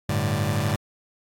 sawtooth chord, G suspended second, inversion none, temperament just, 98 / 110.25 / 147 Hz, G2 / A2 / D3, 0 / +4 / +2 cents, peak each -22 dBFS, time 0.09-0.76 s, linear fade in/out 5 ms, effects AAC 48 kbps

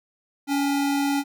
square tone pair together, 282.4 / 808 Hz, C#4 / G#5, +32 / -48 cents, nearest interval octave + tritone, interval 1820 cents, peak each -22 / -31 dBFS, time 0.47-1.24 s, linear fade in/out 50 ms, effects none

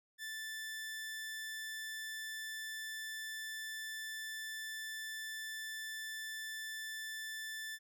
sawtooth tone, 1760 Hz, A6, in tune, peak -38 dBFS, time 0.18-7.79 s, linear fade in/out 50 ms, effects none

